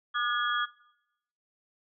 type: tone cluster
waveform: sine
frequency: 1211 / 1442 / 1696 / 3318 Hz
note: D#6 / F#6 / G#6 / G#7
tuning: -47 / -45 / +36 / -2 cents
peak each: -30 / -32 / -34 / -35 dBFS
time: 0.14-0.66 s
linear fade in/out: 20 ms
effects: noise-tail reverb RT60 0.8 s tail -18 dB re dry